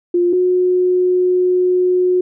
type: tone pair in turn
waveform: sine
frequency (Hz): 351.1 / 363.5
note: F4 / F#4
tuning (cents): +9 / -31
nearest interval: minor second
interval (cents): 60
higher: second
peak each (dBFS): -11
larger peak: neither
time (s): 0.14-0.33 / 0.33-2.21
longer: second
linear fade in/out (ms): 5
effects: none